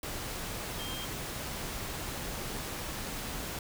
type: tone in noise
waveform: sine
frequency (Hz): 3190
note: G7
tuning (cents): +30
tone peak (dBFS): -41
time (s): 0.79-1.05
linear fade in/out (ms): 2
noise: pink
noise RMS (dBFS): -38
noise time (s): 0.03-3.59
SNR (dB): -6
effects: none